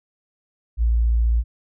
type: tone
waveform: sine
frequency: 57.4 Hz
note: A#1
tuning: 26 cents flat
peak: -15 dBFS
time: 0.77-1.44 s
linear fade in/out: 50 ms
effects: none